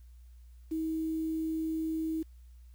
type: tone with quantisation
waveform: sine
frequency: 320 Hz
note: D#4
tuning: 49 cents sharp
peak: -30 dBFS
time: 0.71-2.23 s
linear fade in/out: 10 ms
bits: 9
effects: added 60 Hz sine -50 dBFS peak until 2.74 s + white hiss -73 dBFS RMS until 2.74 s